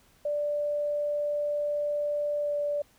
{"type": "tone with pitch glide", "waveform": "sine", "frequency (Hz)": [587.3, 583.2], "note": ["D5", "D5"], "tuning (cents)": [0, -12], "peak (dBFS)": -26, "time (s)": [0.25, 2.82], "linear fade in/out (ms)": 5, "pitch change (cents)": -12, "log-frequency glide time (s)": [2.39, 2.55], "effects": ["pink hiss -62 dBFS RMS until 2.98 s"]}